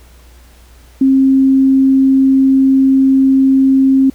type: tone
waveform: sine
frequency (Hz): 267.4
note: C4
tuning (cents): +38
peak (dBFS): -6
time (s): 1.01-4.1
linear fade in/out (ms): 5
effects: added 60 Hz sine -40 dBFS peak until 4.14 s + pink hiss -47 dBFS RMS until 4.14 s